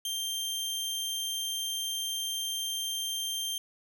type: tone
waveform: sawtooth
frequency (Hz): 3164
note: G7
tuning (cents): +15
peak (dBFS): -28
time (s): 0.05-3.58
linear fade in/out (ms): 2
effects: none